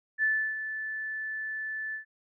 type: tone with ADSR envelope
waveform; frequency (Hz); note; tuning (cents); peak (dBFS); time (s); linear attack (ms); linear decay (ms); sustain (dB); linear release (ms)
sine; 1749; A6; -11; -22; 0.18-2.05; 50; 320; -10; 110
effects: none